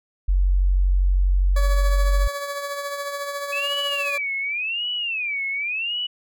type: tone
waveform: sine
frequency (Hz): 46.25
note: F#1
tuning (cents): 0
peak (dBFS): -15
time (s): 0.28-2.28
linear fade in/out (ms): 10
type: tone with tremolo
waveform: 20% pulse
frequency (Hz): 568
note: C#5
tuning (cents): +42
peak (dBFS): -20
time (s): 1.56-4.18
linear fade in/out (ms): 5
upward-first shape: triangle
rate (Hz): 14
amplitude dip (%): 50
type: tone with vibrato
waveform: sine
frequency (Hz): 2537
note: D#7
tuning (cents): +33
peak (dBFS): -23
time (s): 3.52-6.07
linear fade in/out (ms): 10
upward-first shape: sine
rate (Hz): 0.9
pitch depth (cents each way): 260
effects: none